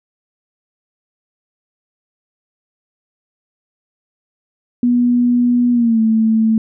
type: tone with pitch glide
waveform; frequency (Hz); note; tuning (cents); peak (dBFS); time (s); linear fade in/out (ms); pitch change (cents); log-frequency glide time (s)
sine; 243.3 to 221.8; B3 to A3; -26 to +14; -10; 4.83-6.58; 2; -160; 5.72-6
effects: none